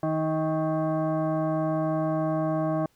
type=tone with frequency modulation; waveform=sine; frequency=158.1 Hz; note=D#3; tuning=28 cents sharp; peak=-23 dBFS; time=0.03-2.86 s; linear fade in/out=2 ms; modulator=473 Hz; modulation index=1.5; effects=pink hiss -66 dBFS RMS until 2.95 s